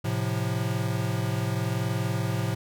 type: chord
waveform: square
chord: F major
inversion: first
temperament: equal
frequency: 110 / 130.81 / 174.61 Hz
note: A2 / C3 / F3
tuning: 0 / 0 / 0 cents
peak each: -29 / -31 / -33 dBFS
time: 0.04-2.55 s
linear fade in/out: 10 ms
effects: none